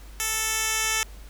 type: tone with band-pass filter sweep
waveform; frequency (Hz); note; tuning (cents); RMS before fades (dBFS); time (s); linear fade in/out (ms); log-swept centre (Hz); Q
10% pulse; 440.2; A4; +1; -26; 0.2-1.03; 0; 9400 to 5900; 0.73
effects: added 50 Hz sine -41 dBFS peak until 1.29 s + pink hiss -51 dBFS RMS until 1.29 s